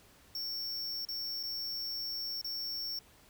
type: tone with dropouts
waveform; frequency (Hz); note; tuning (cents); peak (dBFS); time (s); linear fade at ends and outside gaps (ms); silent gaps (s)
square; 5460; F8; -40; -36; 0.35-2.99; 2; 1.051-1.087 / 1.43-1.435 / 2.414-2.445
effects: pink hiss -61 dBFS RMS until 3.29 s